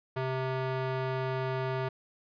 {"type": "tone with band-pass filter", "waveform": "square", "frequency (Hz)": 130.81, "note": "C3", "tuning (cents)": 0, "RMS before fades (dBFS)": -32, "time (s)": [0.16, 1.89], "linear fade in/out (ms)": 10, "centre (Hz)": 790, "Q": 0.51, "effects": ["resampled to 11025 Hz"]}